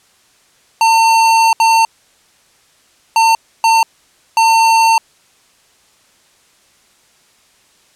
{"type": "tone bursts at uneven times", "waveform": "square", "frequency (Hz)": 903, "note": "A5", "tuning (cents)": 45, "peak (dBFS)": -8, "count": 5, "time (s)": [[0.81, 1.53], [1.6, 1.85], [3.16, 3.35], [3.64, 3.83], [4.37, 4.98]], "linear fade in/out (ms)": 2, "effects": ["white hiss -52 dBFS RMS until 7.95 s", "low-pass 9000 Hz 12 dB/octave"]}